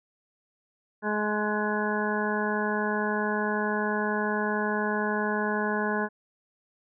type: harmonic tone with a mistuned harmonic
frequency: 211 Hz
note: G#3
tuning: 28 cents sharp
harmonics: 1 / 2 / 3 / 4 / 5 / 7 / 8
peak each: -30 / -31 / -35 / -34 / -34 / -33 / -34 dBFS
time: 1.02-6.09 s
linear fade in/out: 50 ms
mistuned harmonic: 5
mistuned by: -19 cents
effects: none